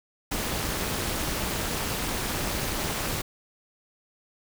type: noise with amplitude modulation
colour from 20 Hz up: pink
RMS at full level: -26 dBFS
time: 0.31-3.22 s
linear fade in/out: 10 ms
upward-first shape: sine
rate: 246 Hz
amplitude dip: 75%
effects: none